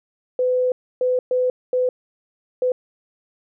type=tone bursts at uneven times; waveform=sine; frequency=504 Hz; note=B4; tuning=35 cents sharp; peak=-16 dBFS; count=5; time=0.39-0.72 / 1.01-1.19 / 1.31-1.5 / 1.73-1.89 / 2.62-2.72 s; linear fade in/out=2 ms; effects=none